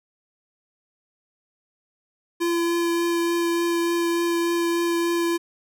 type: tone with vibrato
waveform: square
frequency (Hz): 340.6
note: F4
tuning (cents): -43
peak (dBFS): -21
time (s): 2.4-5.38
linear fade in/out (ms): 20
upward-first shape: triangle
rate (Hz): 3.4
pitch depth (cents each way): 11
effects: none